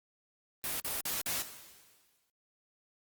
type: noise bursts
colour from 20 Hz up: white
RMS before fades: -35 dBFS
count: 4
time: 0.64-1.421 s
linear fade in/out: 0 ms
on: 160 ms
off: 47 ms
type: noise with exponential decay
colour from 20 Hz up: white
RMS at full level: -39 dBFS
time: 1.28-2.3 s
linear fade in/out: 1 ms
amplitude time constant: 220 ms
effects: Opus 32 kbps